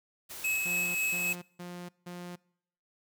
white noise, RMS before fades -43 dBFS, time 0.29-1.36 s, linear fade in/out 20 ms
square tone with tremolo, 2575 Hz, E7, 41 cents flat, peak -28 dBFS, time 0.44-1.33 s, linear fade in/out 5 ms, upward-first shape sine, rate 3.7 Hz, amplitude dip 30%
sawtooth tone bursts, 176.7 Hz, F3, 21 cents sharp, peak -36 dBFS, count 4, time 0.65-2.36 s, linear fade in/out 10 ms, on 300 ms, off 170 ms
effects noise-tail reverb RT60 0.7 s tail -25 dB re dry

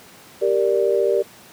sine chord, G minor, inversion none, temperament equal, 392 / 466.2 / 587.3 Hz, G4 / Bb4 / D5, 0 / 0 / 0 cents, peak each -19 / -20 / -21 dBFS, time 0.41-1.23 s, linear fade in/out 20 ms, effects pink hiss -45 dBFS RMS until 1.52 s + high-pass 150 Hz 12 dB/octave

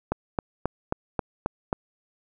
click train, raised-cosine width 1 ms, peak -10 dBFS, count 7, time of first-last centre 0.12-1.729 s, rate 3.73 Hz, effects none

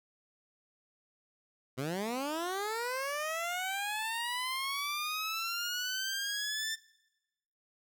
15% pulse linear sweep, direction up, 123.47 to 1790 Hz, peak -27 dBFS, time 1.77-6.76 s, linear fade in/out 20 ms, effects noise-tail reverb RT60 1.0 s tail -22 dB re dry

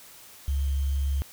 sine tone with sample-and-hold, 69.3 Hz, C#2, in tune, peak -23 dBFS, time 0.48-1.22 s, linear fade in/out 0 ms, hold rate 3150 Hz, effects white hiss -49 dBFS RMS until 1.32 s

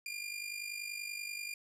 sawtooth tone with amplitude modulation, 2400 Hz, D7, 37 cents sharp, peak -33 dBFS, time 0.06-1.54 s, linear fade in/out 2 ms, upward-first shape sine, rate 50.4 Hz, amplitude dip 65%, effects resampled to 32000 Hz + 12-bit

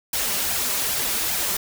white noise with flanger, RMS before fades -24 dBFS, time 0.13-1.57 s, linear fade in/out 5 ms, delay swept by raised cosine 1.2 to 5.1 ms, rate 2.5 Hz, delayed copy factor +0.6, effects none

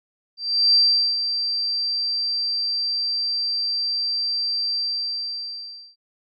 sine tone with ADSR envelope, 4699 Hz, D8, in tune, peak -12 dBFS, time 0.37-5.96 s, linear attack 370 ms, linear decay 420 ms, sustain -9 dB, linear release 1200 ms, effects AAC 64 kbps

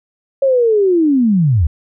sine linear sweep, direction down, 554.4 to 68.1 Hz, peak -9 dBFS, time 0.42-1.67 s, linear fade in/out 5 ms, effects none

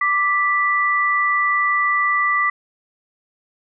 sine tone pair together, 1174.7 / 1972.4 Hz, D6 / B6, 0 / -3 cents, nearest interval major sixth, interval 897 cents, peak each -18 dBFS, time 0.01-2.5 s, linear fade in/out 5 ms, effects none

